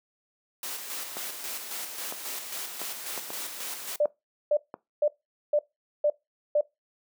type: noise with tremolo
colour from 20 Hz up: white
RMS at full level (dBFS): -35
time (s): 0.63-3.96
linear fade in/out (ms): 2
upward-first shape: square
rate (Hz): 3.7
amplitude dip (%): 40
type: clicks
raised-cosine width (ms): 1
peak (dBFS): -21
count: 7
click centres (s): 1.169 / 2.124 / 2.816 / 3.177 / 3.304 / 4.056 / 4.741
type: tone bursts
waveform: sine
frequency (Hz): 592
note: D5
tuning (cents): +14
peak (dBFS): -19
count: 6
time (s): 4-6.61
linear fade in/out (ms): 5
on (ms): 60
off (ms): 450
effects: noise-tail reverb RT60 0.2 s tail -20 dB re dry + high-pass 300 Hz 12 dB/octave